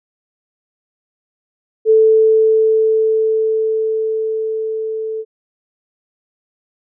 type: tone with level ramp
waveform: sine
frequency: 440 Hz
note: A4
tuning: in tune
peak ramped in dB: -6 to -20 dBFS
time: 1.85-5.25 s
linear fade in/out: 50 ms
effects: none